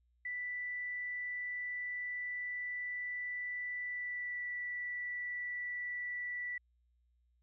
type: tone with pitch glide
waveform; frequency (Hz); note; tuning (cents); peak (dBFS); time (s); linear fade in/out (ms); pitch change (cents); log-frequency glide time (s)
sine; 1975.5 to 1961.9; B6 to B6; 0 to -12; -37; 0.25-6.58; 5; -12; 3.84-4.43
effects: added 60 Hz sine -70 dBFS peak until 7.42 s